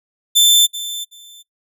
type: tone with echo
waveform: sawtooth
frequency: 3544 Hz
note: A7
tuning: 12 cents sharp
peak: -5 dBFS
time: 0.35-0.67 s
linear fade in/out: 20 ms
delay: 380 ms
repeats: 2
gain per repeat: -15 dB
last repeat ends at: 1.43 s
effects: noise-tail reverb RT60 0.1 s tail -18 dB re dry